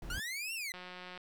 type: noise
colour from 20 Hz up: brown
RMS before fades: -42 dBFS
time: 0.02-0.2 s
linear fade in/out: 2 ms
type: linear two-way sweep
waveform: sawtooth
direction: up then down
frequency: 1379 to 2794 to 1974 Hz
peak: -34 dBFS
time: 0.1-0.72 s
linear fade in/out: 2 ms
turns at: 0.54 s
type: click train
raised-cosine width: 0.3 ms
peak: -31 dBFS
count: 80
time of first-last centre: 0.74-1.176 s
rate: 181 Hz
effects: none